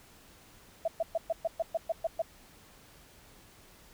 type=tone bursts; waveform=sine; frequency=659.3 Hz; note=E5; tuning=in tune; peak=-26 dBFS; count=10; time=0.85-2.22 s; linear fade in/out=5 ms; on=29 ms; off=120 ms; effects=pink hiss -57 dBFS RMS until 3.93 s